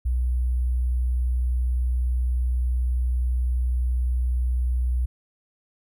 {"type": "tone with sample-and-hold", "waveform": "sine", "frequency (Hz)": 61.74, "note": "B1", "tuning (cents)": 0, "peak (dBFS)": -20, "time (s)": [0.05, 5.06], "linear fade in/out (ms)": 10, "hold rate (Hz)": 11025, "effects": []}